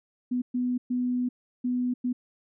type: tone bursts at uneven times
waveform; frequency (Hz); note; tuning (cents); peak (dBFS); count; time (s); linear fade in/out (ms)
sine; 248.2; B3; +9; -24; 5; 0.31-0.42 / 0.54-0.78 / 0.9-1.29 / 1.64-1.94 / 2.04-2.13; 10
effects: none